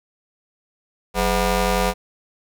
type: ring-modulated tone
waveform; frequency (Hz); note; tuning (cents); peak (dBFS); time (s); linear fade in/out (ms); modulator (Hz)
15% pulse; 231.4; A#3; -13; -8; 1.14-1.94; 50; 277
effects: none